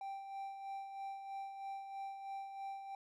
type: tone with tremolo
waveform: triangle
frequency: 784 Hz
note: G5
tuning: in tune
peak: -39 dBFS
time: 0.01-2.95 s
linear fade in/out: 2 ms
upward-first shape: sine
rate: 3.1 Hz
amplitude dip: 50%
effects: none